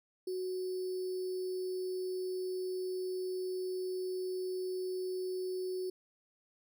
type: tone with sample-and-hold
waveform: sine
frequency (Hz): 370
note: F#4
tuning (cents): 0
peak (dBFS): -34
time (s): 0.27-5.9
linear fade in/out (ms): 5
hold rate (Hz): 4900
effects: none